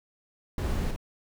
brown noise with echo, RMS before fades -29 dBFS, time 0.58-0.91 s, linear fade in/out 2 ms, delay 52 ms, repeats 1, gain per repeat -4 dB, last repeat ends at 0.962 s, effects none

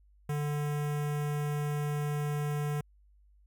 square tone with notch filter, 147.3 Hz, D3, 6 cents sharp, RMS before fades -32 dBFS, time 0.29-2.81 s, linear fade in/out 5 ms, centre 4300 Hz, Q 1.1, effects added 50 Hz sine -59 dBFS peak until 3.46 s

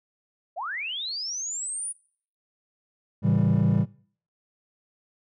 sine linear sweep, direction up, 587.3 to 9800 Hz, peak -29 dBFS, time 0.56-1.93 s, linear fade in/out 20 ms
triangle chord, A dominant seventh, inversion none, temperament just, 110 / 137.5 / 165 / 198 Hz, A2 / C#3 / E3 / G3, 0 / -14 / +2 / +18 cents, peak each -21 dBFS, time 3.22-3.86 s, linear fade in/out 50 ms
effects noise-tail reverb RT60 0.5 s tail -22 dB re dry + tanh soft clip ceiling -13 dBFS

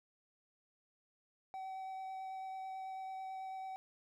triangle tone with vibrato, 762 Hz, G5, 49 cents flat, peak -40 dBFS, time 1.54-3.76 s, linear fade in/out 0 ms, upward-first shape sine, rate 9.1 Hz, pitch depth 9 cents each way, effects none

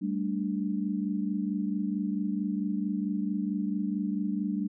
sine chord, G suspended second, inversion none, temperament just, 196 / 220.5 / 294 Hz, G3 / A3 / D4, 0 / +4 / +2 cents, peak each -30 / -33 / -33 dBFS, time 0.01-4.68 s, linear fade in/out 20 ms, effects none

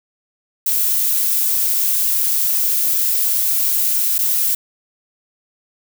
violet noise with dropouts, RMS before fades -17 dBFS, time 0.66-4.55 s, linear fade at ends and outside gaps 5 ms, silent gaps 4.182-4.188 s, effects none

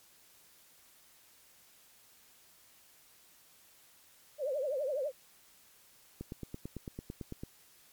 sine tone with vibrato, 557 Hz, C#5, 8 cents sharp, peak -31 dBFS, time 4.38-5.12 s, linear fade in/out 50 ms, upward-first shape triangle, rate 12 Hz, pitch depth 200 cents each way
click train, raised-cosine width 3 ms, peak -27 dBFS, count 12, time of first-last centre 6.21-7.435 s, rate 8.98 Hz
effects white hiss -62 dBFS RMS until 7.92 s + MP3 96 kbps

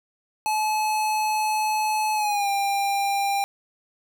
square tone with pitch glide, 859 to 796.9 Hz, A5 to G5, -42 to +28 cents, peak -22 dBFS, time 0.46-3.44 s, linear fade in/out 0 ms, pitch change -130 cents, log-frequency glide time 2.14-2.49 s, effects none

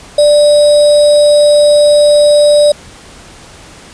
sine tone with sample-and-hold, 590 Hz, D5, 8 cents sharp, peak -3 dBFS, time 0.18-2.72 s, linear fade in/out 5 ms, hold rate 4410 Hz, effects pink hiss -35 dBFS RMS until 3.93 s + resampled to 22050 Hz

